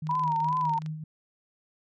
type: tone with tremolo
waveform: sine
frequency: 155.6 Hz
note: D#3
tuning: in tune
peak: -30 dBFS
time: 0.02-1.04 s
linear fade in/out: 5 ms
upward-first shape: sine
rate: 4.9 Hz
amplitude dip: 55%
type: click train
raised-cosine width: 0.2 ms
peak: -29 dBFS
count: 20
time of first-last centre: 0.07-0.862 s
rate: 24 Hz
type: tone with vibrato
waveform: sine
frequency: 961 Hz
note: B5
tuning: 48 cents flat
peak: -24 dBFS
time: 0.09-0.79 s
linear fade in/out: 5 ms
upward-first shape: sine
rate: 2.6 Hz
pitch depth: 97 cents each way
effects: none